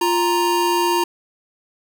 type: tone pair together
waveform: square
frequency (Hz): 349.7 / 933.6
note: F4 / A#5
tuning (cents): +2 / +2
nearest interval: octave + perfect fourth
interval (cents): 1700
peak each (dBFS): -20 / -19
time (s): 0.01-1.04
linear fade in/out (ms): 5
effects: none